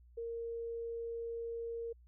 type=tone; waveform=sine; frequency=463.5 Hz; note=A#4; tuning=10 cents flat; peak=-38 dBFS; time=0.17-1.93 s; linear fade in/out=10 ms; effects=added 60 Hz sine -58 dBFS peak until 2.07 s